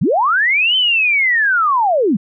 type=linear two-way sweep; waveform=sine; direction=up then down; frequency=110 to 3100 to 168.7 Hz; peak=-11 dBFS; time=0.01-2.17 s; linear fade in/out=10 ms; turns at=0.76 s; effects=none